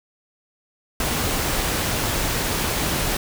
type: noise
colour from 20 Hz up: pink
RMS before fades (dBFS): -23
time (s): 1-3.17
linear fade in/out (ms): 2
effects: none